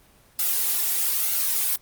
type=noise with flanger; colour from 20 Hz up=blue; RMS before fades=-23 dBFS; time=0.39-1.76 s; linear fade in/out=2 ms; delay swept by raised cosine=1.4 to 2.8 ms; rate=1.1 Hz; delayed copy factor=+0.8; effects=pink hiss -56 dBFS RMS until 1.81 s + Opus 24 kbps